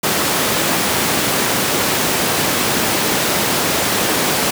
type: high-pass noise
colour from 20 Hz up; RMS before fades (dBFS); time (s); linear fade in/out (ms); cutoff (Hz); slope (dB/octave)
pink; -17; 0.03-4.51; 10; 180; 12
effects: none